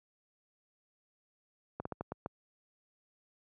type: slowing click train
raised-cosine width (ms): 1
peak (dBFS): -23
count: 6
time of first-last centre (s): 1.8-2.261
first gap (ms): 54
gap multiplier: 1.27
effects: high-pass 80 Hz 12 dB/octave

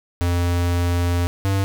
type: tone pair in turn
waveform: square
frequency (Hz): 87.31 / 97.66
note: F2 / G2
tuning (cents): 0 / -6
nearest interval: major second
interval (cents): 194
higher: second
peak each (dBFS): -18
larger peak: neither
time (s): 0.21-1.27 / 1.45-1.64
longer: first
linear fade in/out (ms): 0
effects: none

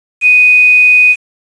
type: tone with quantisation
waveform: sine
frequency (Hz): 2489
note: D#7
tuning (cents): 0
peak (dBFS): -3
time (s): 0.21-1.16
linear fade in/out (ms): 50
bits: 5
effects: resampled to 22050 Hz

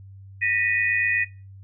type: tone cluster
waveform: sine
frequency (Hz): 1840 / 1948 / 2483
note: A#6 / B6 / D#7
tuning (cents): -23 / -24 / -4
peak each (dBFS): -26 / -24 / -24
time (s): 0.41-1.25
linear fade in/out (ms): 20
effects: noise-tail reverb RT60 0.3 s tail -18 dB re dry + added 97 Hz sine -41 dBFS peak until 1.63 s

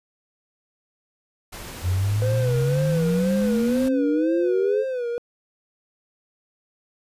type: noise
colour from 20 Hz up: pink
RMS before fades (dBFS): -37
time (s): 1.52-3.89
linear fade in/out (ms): 10
type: exponential sweep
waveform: sine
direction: up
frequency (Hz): 87.3 to 440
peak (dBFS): -19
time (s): 1.82-4.85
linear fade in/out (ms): 50
type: tone with vibrato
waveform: triangle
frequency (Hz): 499.5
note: B4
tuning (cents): +20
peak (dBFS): -22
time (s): 2.22-5.18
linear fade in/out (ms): 0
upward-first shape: sine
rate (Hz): 2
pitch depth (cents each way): 100
effects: resampled to 32000 Hz

